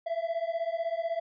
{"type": "beating tone pair", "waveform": "triangle", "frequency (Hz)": [659.3, 675.3], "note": ["E5", "E5"], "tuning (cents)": [0, 42], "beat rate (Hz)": 16, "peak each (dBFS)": -30, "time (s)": [0.06, 1.2], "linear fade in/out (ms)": 10, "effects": ["resampled to 11025 Hz"]}